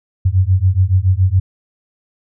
sine beating tone pair, 90.2 / 97.3 Hz, F#2 / G2, -44 / -12 cents, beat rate 7.1 Hz, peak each -13 dBFS, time 0.25-1.4 s, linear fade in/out 10 ms, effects none

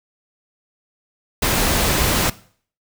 pink noise, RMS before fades -18 dBFS, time 1.42-2.3 s, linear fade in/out 5 ms, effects noise-tail reverb RT60 0.5 s tail -19 dB re dry

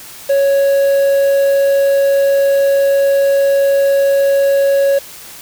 triangle tone with quantisation, 554.4 Hz, C#5, in tune, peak -7 dBFS, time 0.29-4.99 s, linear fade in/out 10 ms, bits 5, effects white hiss -34 dBFS RMS until 5.41 s

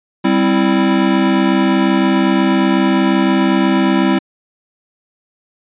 square chord, C major, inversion second, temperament equal, 196 / 261.6 / 329.6 Hz, G3 / C4 / E4, 0 / 0 / 0 cents, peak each -16 dBFS, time 0.24-4.19 s, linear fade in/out 10 ms, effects resampled to 8000 Hz

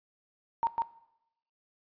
sine tone with echo, 923 Hz, A#5, 17 cents flat, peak -24 dBFS, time 0.63-0.67 s, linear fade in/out 0 ms, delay 150 ms, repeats 1, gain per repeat -2 dB, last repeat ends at 0.82 s, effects noise-tail reverb RT60 0.8 s tail -17 dB re dry + resampled to 11025 Hz

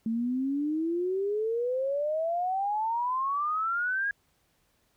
sine exponential sweep, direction up, 220.8 to 1661.2 Hz, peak -26 dBFS, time 0.06-4.11 s, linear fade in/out 2 ms, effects pink hiss -70 dBFS RMS until 4.96 s

